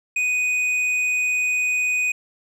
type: tone with hard clipping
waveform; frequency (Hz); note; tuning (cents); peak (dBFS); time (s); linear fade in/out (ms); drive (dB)
triangle; 2489; D#7; 0; -20; 0.16-2.12; 5; 9
effects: none